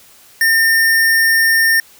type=tone with sample-and-hold; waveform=sine; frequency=1810 Hz; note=A6; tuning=48 cents sharp; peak=-9 dBFS; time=0.41-1.8 s; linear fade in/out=2 ms; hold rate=7350 Hz; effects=white hiss -45 dBFS RMS until 1.99 s